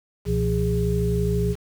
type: tone cluster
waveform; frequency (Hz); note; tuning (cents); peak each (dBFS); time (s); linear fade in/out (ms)
sine; 65.8 / 120.6 / 172.4 / 411.8; C2 / B2 / F3 / G#4; +10 / -41 / -22 / -15; -25; 0.25-1.56; 50
effects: 7-bit